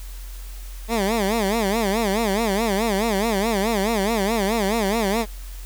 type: tone with vibrato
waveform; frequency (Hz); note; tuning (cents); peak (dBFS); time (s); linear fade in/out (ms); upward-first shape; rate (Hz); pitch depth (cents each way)
15% pulse; 211.5; G#3; +32; -13; 0.88-5.26; 50; sine; 4.7; 180
effects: added 44 Hz sine -32 dBFS peak until 5.65 s + white hiss -45 dBFS RMS until 5.65 s